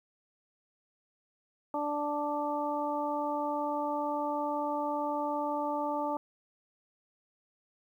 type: harmonic tone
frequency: 293.7 Hz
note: D4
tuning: in tune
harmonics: 1 / 2 / 3 / 4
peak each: -36 / -35 / -33 / -39 dBFS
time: 1.74-6.17 s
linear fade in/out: 2 ms
effects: 11-bit